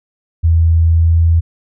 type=tone with pitch glide; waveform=sine; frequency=82.41 to 82.98 Hz; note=E2 to E2; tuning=0 to +12 cents; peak=-7 dBFS; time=0.43-1.41 s; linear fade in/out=20 ms; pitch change=+12 cents; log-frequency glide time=0.92-1.17 s; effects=none